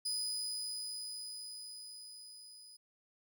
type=tone with level ramp; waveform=30% pulse; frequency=4978 Hz; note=D#8; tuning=in tune; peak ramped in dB=-31 to -51 dBFS; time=0.05-2.77 s; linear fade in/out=10 ms; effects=none